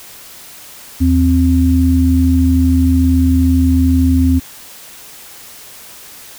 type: tone pair together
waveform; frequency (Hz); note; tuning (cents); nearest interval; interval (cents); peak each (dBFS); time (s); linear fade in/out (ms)
sine; 79.73 / 261.6; D#2 / C4; +43 / 0; octave + major sixth; 2057; -11; 1-4.4; 20
effects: white hiss -36 dBFS RMS until 6.38 s